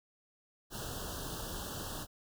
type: band-stop noise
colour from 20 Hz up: pink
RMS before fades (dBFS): -41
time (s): 0.7-2.07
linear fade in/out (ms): 50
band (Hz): 1700 to 2800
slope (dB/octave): 96
effects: none